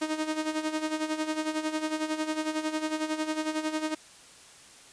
sawtooth tone with tremolo, 311.1 Hz, D#4, in tune, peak -22 dBFS, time 0.01-3.95 s, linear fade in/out 10 ms, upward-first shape sine, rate 11 Hz, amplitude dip 70%, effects white hiss -52 dBFS RMS until 4.92 s + resampled to 22050 Hz

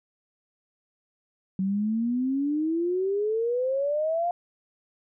sine exponential sweep, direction up, 187.2 to 710 Hz, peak -23 dBFS, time 1.59-4.31 s, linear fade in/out 2 ms, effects none

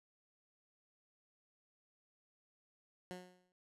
15% pulse tone with exponential decay, 181.3 Hz, F#3, 35 cents flat, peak -36 dBFS, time 3.11-3.52 s, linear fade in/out 0 ms, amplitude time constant 88 ms, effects low-pass 11000 Hz 12 dB/octave

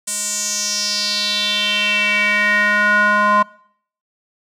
square tone with band-pass filter sweep, 207.7 Hz, G#3, in tune, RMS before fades -17 dBFS, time 0.07-3.43 s, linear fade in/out 10 ms, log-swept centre 8400 to 1100 Hz, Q 4.6, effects noise-tail reverb RT60 0.6 s tail -22 dB re dry

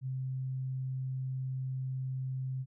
sine tone, 130.81 Hz, C3, in tune, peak -33 dBFS, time 0.01-2.66 s, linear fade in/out 50 ms, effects none

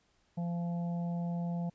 harmonic tone, 172 Hz, F3, 26 cents flat, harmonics 1 / 3 / 4 / 5, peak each -32 / -48 / -46 / -51 dBFS, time 0.37-1.7 s, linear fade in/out 10 ms, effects pink hiss -72 dBFS RMS until 1.74 s + resampled to 16000 Hz

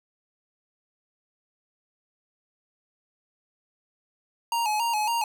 square tone with vibrato, 890 Hz, A5, 20 cents sharp, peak -24 dBFS, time 4.52-5.24 s, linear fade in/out 2 ms, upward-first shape square, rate 3.6 Hz, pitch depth 82 cents each way, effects none

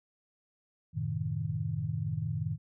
sine chord, F# diminished seventh, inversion none, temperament equal, 92.5 / 110 / 130.81 / 155.56 Hz, F#2 / A2 / C3 / Eb3, 0 / 0 / 0 / 0 cents, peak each -39 / -35 / -38 / -34 dBFS, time 0.93-2.58 s, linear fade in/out 50 ms, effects none

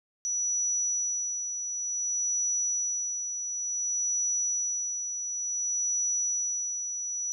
sine tone with tremolo, 5890 Hz, F#8, 9 cents flat, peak -25 dBFS, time 0.25-7.32 s, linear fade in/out 0 ms, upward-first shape sine, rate 0.56 Hz, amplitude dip 50%, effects none

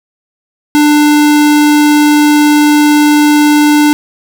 square tone, 297 Hz, D4, 20 cents sharp, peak -5 dBFS, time 0.75-3.93 s, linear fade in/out 0 ms, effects none

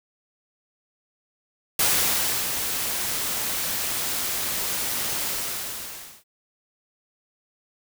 white noise with ADSR envelope, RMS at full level -20 dBFS, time 1.79-6.24 s, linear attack 4 ms, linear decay 680 ms, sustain -7 dB, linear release 1000 ms, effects none

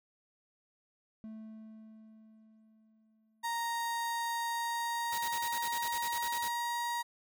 triangle tone with exponential decay, 219.1 Hz, A3, 7 cents flat, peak -40 dBFS, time 1.24-4.28 s, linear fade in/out 0 ms, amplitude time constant 660 ms
35% pulse tone with pitch glide, 932.3 to 948 Hz, A#5 to A#5, 0 to +29 cents, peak -31 dBFS, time 3.43-7.03 s, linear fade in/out 20 ms, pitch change +29 cents, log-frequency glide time 4.37-6.8 s
white noise bursts, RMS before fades -41 dBFS, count 14, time 5.12-6.483 s, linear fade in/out 5 ms, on 63 ms, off 37 ms
effects none

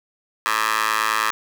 15% pulse tone with high-pass filter, 109.4 Hz, A2, 9 cents flat, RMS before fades -21 dBFS, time 0.46-1.31 s, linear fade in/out 0 ms, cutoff 1300 Hz, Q 2.9, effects none

